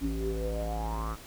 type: tone with low-pass filter sweep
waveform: square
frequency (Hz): 55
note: A1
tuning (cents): 0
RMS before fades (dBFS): -32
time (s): 0-1.17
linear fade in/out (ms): 50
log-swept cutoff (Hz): 270 to 1300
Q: 9.7
effects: pink hiss -48 dBFS RMS until 1.26 s